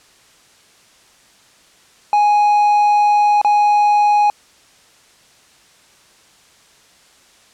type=tone with dropouts; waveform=triangle; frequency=830.6 Hz; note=G#5; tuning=in tune; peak=-8 dBFS; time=2.13-4.3 s; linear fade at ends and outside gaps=1 ms; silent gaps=3.415-3.447 s; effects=white hiss -50 dBFS RMS until 7.53 s + low-pass 8000 Hz 12 dB/octave